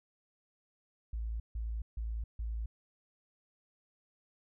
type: tone bursts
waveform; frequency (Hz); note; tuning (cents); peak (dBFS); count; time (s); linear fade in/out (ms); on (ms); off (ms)
sine; 55.7; A1; +22; -34; 4; 1.13-2.66; 5; 270; 150
effects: none